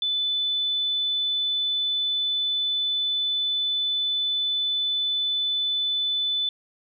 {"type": "tone", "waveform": "sine", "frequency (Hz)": 3500, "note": "A7", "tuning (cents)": -10, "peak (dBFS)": -22, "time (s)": [0.02, 6.49], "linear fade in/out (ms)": 2, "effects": []}